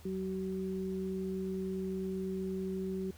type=tone pair together; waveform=sine; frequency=187.76 / 379 Hz; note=F#3 / F#4; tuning=+26 / +42 cents; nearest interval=octave; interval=1216 cents; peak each=-36 / -37 dBFS; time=0.05-3.11 s; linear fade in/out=5 ms; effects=added 78 Hz sine -52 dBFS peak until 3.17 s + pink hiss -59 dBFS RMS until 3.17 s